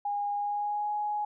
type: tone with pitch glide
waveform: sine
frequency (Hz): 817 to 835.6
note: G#5 to G#5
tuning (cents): -29 to +10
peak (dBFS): -28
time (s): 0.05-1.25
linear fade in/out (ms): 5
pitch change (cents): +39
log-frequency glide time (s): 0.34-0.92
effects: none